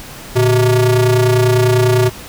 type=ring-modulated tone; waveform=square; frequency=130 Hz; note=C3; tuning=11 cents flat; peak=-7 dBFS; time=0.35-2.1 s; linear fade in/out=20 ms; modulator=245 Hz; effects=pink hiss -33 dBFS RMS until 2.28 s